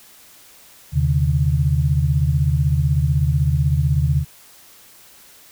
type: tone cluster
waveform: sine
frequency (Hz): 78.7 / 131.9 / 147.9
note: D#2 / C3 / D3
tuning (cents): +20 / +14 / +13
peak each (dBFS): -19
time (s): 0.92-4.25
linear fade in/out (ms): 50
effects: white hiss -47 dBFS RMS until 5.51 s